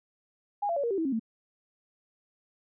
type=tone with pitch steps; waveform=sine; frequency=818 / 680 / 565.2 / 469.8 / 390.5 / 324.6 / 269.8 / 224.3 Hz; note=G#5 / F5 / C#5 / A#4 / G4 / E4 / C#4 / A3; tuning=-26 / -46 / +34 / +13 / -7 / -27 / -47 / +34 cents; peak=-26 dBFS; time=0.62-1.196 s; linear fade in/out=10 ms; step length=72 ms; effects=none